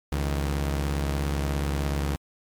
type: tone pair together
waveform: sawtooth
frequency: 70.24 / 157.4 Hz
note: C#2 / D#3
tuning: +23 / +20 cents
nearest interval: octave + major second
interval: 1397 cents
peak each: -21 / -29 dBFS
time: 0.12-2.16 s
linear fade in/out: 0 ms
effects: MP3 96 kbps